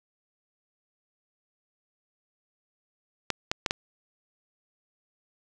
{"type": "clicks", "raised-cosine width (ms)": 0.2, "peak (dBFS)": -8, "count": 4, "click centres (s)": [3.303, 3.515, 3.662, 3.709], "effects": []}